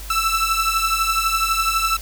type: beating tone pair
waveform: sawtooth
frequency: 1318.5 / 1330.5 Hz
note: E6 / E6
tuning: 0 / +16 cents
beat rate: 12 Hz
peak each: -17 dBFS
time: 0.1-1.97 s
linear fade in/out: 5 ms
effects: added 50 Hz sine -32 dBFS peak until 2.01 s + white hiss -38 dBFS RMS until 2.01 s